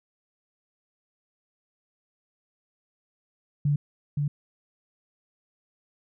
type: tone with echo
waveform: sine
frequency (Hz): 145.2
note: D3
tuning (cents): -19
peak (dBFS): -20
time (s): 3.65-3.76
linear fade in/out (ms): 5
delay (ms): 520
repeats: 1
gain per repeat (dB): -3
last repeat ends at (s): 4.28
effects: none